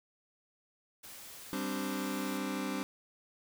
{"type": "noise", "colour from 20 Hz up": "white", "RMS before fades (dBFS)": -49, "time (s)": [1.03, 2.38], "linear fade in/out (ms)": 10}
{"type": "chord", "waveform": "sawtooth", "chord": "G suspended fourth", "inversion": "none", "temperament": "just", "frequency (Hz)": [196, 261.3, 294], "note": ["G3", "C4", "D4"], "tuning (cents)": [0, -2, 2], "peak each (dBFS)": -34, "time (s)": [1.53, 2.83], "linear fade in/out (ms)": 0}
{"effects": []}